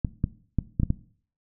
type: clicks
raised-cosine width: 5 ms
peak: -10 dBFS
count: 6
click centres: 0.048 / 0.241 / 0.587 / 0.799 / 0.833 / 0.904 s
effects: noise-tail reverb RT60 0.5 s tail -18 dB re dry